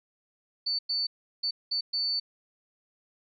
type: tone bursts at uneven times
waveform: sine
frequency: 4500 Hz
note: C#8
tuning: 25 cents sharp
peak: -26 dBFS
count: 5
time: 0.66-0.79 / 0.89-1.07 / 1.43-1.51 / 1.71-1.81 / 1.93-2.2 s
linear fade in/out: 10 ms
effects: none